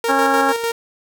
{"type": "tone with tremolo", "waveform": "sawtooth", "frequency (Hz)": 463.2, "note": "A#4", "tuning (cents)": -11, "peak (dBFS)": -14, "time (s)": [0.04, 0.72], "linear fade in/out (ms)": 2, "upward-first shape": "square", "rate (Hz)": 6.7, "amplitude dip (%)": 45}
{"type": "harmonic tone", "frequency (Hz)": 273.2, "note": "C#4", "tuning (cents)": -25, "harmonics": [1, 2, 3, 4, 5, 6], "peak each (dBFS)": [-22, -23, -18, -23, -21, -23], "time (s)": [0.08, 0.53], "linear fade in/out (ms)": 20}
{"effects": []}